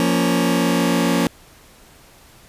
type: chord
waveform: sawtooth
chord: Bb minor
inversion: second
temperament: just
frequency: 174.81 / 233.1 / 279.7 Hz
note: F3 / Bb3 / Db4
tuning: +2 / 0 / +16 cents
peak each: -16 dBFS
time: 0-1.27 s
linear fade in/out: 0 ms
effects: pink hiss -48 dBFS RMS until 2.48 s + resampled to 32000 Hz